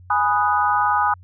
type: chord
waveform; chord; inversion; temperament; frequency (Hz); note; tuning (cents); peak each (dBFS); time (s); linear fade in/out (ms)
sine; G# minor seventh; none; equal; 830.6 / 987.8 / 1244.5 / 1480; G#5 / B5 / D#6 / F#6; 0 / 0 / 0 / 0; -20 / -22 / -20 / -25; 0.1-1.14; 5
effects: added 90 Hz sine -42 dBFS peak until 1.23 s